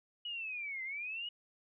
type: linear two-way sweep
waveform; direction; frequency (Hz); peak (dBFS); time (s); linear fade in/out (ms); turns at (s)
sine; down then up; 2930 to 2041 to 2930; -38; 0.25-1.29; 5; 0.83
effects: none